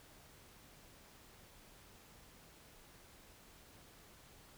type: silence
effects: pink hiss -61 dBFS RMS until 4.57 s